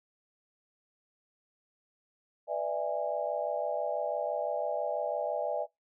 sine chord, E dominant seventh, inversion second, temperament just, 494.4 / 593.3 / 659.3 / 824.1 Hz, B4 / D5 / E5 / G#5, +2 / +18 / 0 / -14 cents, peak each -38 / -33 / -34 / -37 dBFS, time 2.47-5.67 s, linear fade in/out 50 ms, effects noise-tail reverb RT60 0.2 s tail -26 dB re dry

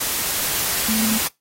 sine tone in noise, 219.4 Hz, A3, 5 cents flat, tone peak -20 dBFS, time 0.88-1.18 s, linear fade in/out 10 ms, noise white, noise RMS -22 dBFS, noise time 0-1.28 s, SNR -1 dB, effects noise-tail reverb RT60 0.2 s tail -23 dB re dry + AAC 48 kbps

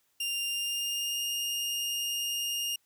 sawtooth tone with pitch glide, 2794 to 2830 Hz, F7 to F7, 0 to +22 cents, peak -27 dBFS, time 0.2-2.76 s, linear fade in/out 5 ms, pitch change +22 cents, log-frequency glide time 0.47-1.21 s, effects white hiss -72 dBFS RMS until 2.85 s

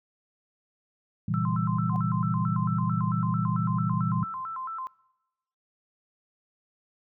sine chord, A# diminished seventh, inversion none, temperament equal with one note detuned, 116.54 / 135.9 / 164.81 / 196 Hz, A#2 / C#3 / E3 / G3, 0 / -34 / 0 / 0 cents, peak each -29 / -34 / -28 / -31 dBFS, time 1.28-4.24 s, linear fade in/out 5 ms
sine tone with vibrato, 1174.7 Hz, D6, in tune, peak -32 dBFS, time 1.34-4.87 s, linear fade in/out 0 ms, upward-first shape square, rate 4.5 Hz, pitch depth 210 cents each way
sine tone with exponential growth, 740 Hz, F#5, in tune, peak -31 dBFS, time 1.87-1.96 s, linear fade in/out 0 ms, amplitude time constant 18 ms
effects noise-tail reverb RT60 1.0 s tail -23 dB re dry

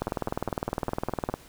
two click trains, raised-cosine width 1 ms, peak -13 / -19 dBFS, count 27 / 7, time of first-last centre 0.02-1.34 / 0.08-1.297 s, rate 19.7 / 4.93 Hz, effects pink hiss -52 dBFS RMS until 1.48 s

